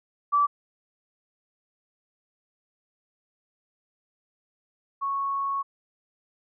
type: tone pair in turn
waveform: sine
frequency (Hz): 1157 / 1105.5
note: D6 / C#6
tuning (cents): -26 / -5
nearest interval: minor second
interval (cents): 79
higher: first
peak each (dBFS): -18 / -25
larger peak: first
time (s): 0.32-0.47 / 5.01-5.63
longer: second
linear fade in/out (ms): 20
effects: none